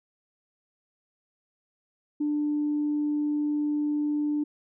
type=tone; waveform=sine; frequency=296.4 Hz; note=D4; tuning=16 cents sharp; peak=-23 dBFS; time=2.2-4.44 s; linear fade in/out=10 ms; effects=tanh soft clip ceiling -19 dBFS